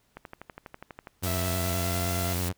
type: click train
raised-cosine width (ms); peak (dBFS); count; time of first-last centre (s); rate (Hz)
0.5; -25; 12; 0.17-1.072; 12.2
type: tone with vibrato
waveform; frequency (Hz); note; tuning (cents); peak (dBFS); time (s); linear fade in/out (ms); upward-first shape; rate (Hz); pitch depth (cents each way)
sawtooth; 89.2; F2; +37; -24; 1.22-2.53; 20; sine; 9.5; 63
type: high-pass noise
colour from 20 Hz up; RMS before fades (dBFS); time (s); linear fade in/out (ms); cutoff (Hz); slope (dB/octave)
white; -35; 1.23-2.49; 5; 2000; 12
type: tone with pitch glide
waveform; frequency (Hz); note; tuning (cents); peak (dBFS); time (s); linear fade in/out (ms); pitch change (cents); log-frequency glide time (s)
sawtooth; 659.3 to 681.4; E5 to F5; 0 to -43; -30; 1.26-2.33; 0; +57; 1.45-2.01
effects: pink hiss -68 dBFS RMS until 2.57 s